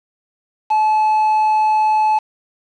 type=tone with quantisation; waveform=triangle; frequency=862 Hz; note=A5; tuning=36 cents flat; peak=-10 dBFS; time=0.7-2.19 s; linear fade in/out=10 ms; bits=5; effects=low-pass 4000 Hz 12 dB/octave